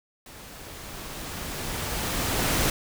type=noise with level ramp; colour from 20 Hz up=pink; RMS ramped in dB=-45 to -23 dBFS; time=0.26-2.7 s; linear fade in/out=2 ms; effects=none